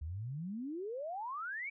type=exponential sweep; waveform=sine; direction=up; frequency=71.4 to 2346 Hz; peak=-38 dBFS; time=0.01-1.7 s; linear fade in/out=10 ms; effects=none